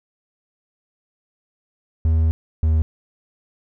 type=tone pair in turn; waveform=triangle; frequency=80.2 / 79.05 Hz; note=E2 / D#2; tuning=-47 / +28 cents; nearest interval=unison; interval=25 cents; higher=first; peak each=-12 dBFS; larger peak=neither; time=2.05-2.31 / 2.63-2.82 s; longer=first; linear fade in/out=0 ms; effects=none